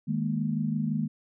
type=chord; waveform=sine; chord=D# suspended fourth; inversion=none; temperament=just; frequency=155.56 / 207.4 / 233.3 Hz; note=D#3 / G#3 / A#3; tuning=0 / -2 / +2 cents; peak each=-30 dBFS; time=0.07-1.08 s; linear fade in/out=20 ms; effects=none